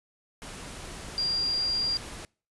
sine tone in noise, 4779 Hz, D8, 29 cents sharp, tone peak -25 dBFS, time 1.18-1.97 s, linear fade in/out 0 ms, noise pink, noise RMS -41 dBFS, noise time 0.42-2.25 s, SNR +13 dB, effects noise-tail reverb RT60 0.4 s tail -26 dB re dry + resampled to 24000 Hz

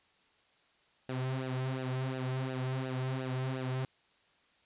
sawtooth tone with flanger, 130 Hz, C3, 11 cents flat, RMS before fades -35 dBFS, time 1.09-3.85 s, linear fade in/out 2 ms, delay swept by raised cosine 0.89 to 4.29 ms, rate 2.8 Hz, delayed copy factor -0.7, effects white hiss -68 dBFS RMS until 4.65 s + resampled to 8000 Hz

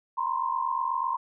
sine tone cluster, 935 / 1014 / 1062 Hz, A#5 / B5 / C6, +5 / +45 / +25 cents, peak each -30 dBFS, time 0.17-1.17 s, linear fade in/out 10 ms, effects none

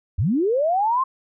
sine linear sweep, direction up, 69.3 to 1079 Hz, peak -17 dBFS, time 0.18-1.04 s, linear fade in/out 10 ms, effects none

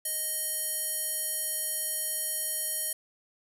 square tone with band-pass filter, 622.3 Hz, D#5, in tune, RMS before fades -32 dBFS, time 0.05-2.93 s, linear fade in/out 5 ms, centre 11000 Hz, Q 4.3, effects none

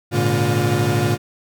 35% pulse tone cluster, 104.6 / 117.4 / 143.6 / 354.1 Hz, G#2 / A#2 / D3 / F4, +13 / +13 / -39 / +24 cents, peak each -20 dBFS, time 0.11-1.18 s, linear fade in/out 50 ms, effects none

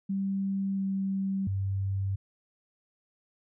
sine tone with pitch steps, 195.1 / 193.7 / 97.4 Hz, G3 / G3 / G2, -8 / -20 / -11 cents, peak -27 dBFS, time 0.09-2.16 s, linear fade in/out 10 ms, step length 690 ms, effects none

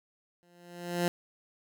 15% pulse tone with exponential growth, 174.61 Hz, F3, in tune, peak -18 dBFS, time 0.43-1.08 s, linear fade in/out 0 ms, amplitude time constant 140 ms, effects none

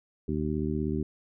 harmonic tone, 76.4 Hz, D#2, 31 cents flat, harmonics 1 / 2 / 3 / 4 / 5, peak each -34 / -33 / -32 / -34 / -34 dBFS, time 0.28-1.03 s, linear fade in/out 5 ms, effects none

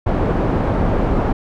pink low-pass noise, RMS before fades -17 dBFS, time 0.06-1.33 s, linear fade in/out 10 ms, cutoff 840 Hz, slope 12 dB/octave, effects none

